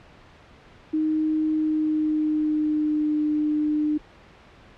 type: tone with pitch glide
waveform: sine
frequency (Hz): 311.1 to 301.9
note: D#4 to D4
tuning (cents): 0 to +48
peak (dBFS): -20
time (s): 0.93-3.98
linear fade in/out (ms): 10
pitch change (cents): -52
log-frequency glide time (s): 1.46-3.2
effects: pink hiss -50 dBFS RMS until 4.77 s + low-pass 3000 Hz 12 dB/octave